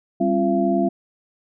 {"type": "tone cluster", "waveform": "sine", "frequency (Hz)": [196.9, 267.4, 344.7, 680], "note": ["G3", "C4", "F4", "F5"], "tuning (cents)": [8, 38, -23, -46], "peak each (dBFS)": -22, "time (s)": [0.2, 0.89], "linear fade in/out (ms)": 10, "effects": []}